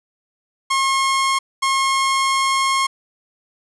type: tone bursts at uneven times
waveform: sawtooth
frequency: 1078 Hz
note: C#6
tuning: 49 cents flat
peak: -12 dBFS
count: 2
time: 0.7-1.39 / 1.62-2.87 s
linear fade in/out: 10 ms
effects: resampled to 24000 Hz + 8-bit